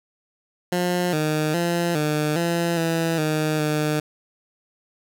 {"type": "tone with pitch steps", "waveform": "15% pulse", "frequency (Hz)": [178, 153.8, 171.8, 151.3, 170.1, 164.9, 154.5, 151.9], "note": ["F3", "D#3", "F3", "D#3", "F3", "E3", "D#3", "D#3"], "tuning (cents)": [33, -20, -28, -48, -45, 1, -12, -41], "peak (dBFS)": -14, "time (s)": [0.72, 4], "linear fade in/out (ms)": 5, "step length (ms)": 410, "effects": []}